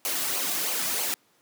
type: noise with flanger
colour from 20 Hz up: white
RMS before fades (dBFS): -28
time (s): 0.05-1.14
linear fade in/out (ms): 0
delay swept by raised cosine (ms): 0.55 to 2.25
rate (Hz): 3.1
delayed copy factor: -0.55
effects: pink hiss -64 dBFS RMS until 1.41 s + high-pass 200 Hz 12 dB/octave